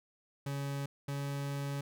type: tone pair in turn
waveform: 40% pulse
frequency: 140 / 140.74 Hz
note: C#3 / C#3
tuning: +18 / +27 cents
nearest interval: unison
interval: 9 cents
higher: second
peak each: -34 / -34 dBFS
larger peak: neither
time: 0.46-0.86 / 1.08-1.81 s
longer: second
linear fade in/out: 5 ms
effects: none